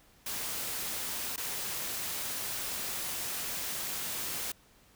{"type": "noise with dropouts", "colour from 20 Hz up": "white", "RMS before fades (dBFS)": -36, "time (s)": [0.26, 4.52], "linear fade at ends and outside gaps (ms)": 5, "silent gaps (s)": [1.362, 1.377], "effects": ["pink hiss -62 dBFS RMS until 4.95 s"]}